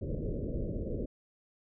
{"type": "low-pass noise", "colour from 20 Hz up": "pink", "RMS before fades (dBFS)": -35, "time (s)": [0.01, 1.06], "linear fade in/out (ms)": 10, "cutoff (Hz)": 590, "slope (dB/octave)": 96, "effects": []}